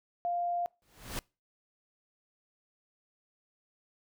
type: tone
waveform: sine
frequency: 698.5 Hz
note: F5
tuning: in tune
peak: -29 dBFS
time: 0.25-0.66 s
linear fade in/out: 0 ms
type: noise with exponential growth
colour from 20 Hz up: pink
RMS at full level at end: -34 dBFS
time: 0.82-1.19 s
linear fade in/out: 0 ms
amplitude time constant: 80 ms
effects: noise-tail reverb RT60 0.3 s tail -26 dB re dry